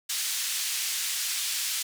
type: band-pass noise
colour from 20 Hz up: white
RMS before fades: -30 dBFS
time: 0.09-1.83 s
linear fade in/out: 10 ms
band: 2300 to 9200 Hz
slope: 12 dB/octave
effects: none